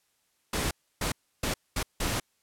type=noise bursts at uneven times; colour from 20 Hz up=pink; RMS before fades=-29 dBFS; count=5; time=0.53-0.71 / 1.01-1.12 / 1.43-1.54 / 1.76-1.83 / 2-2.2 s; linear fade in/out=5 ms; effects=white hiss -72 dBFS RMS until 2.42 s + low-pass 12000 Hz 12 dB/octave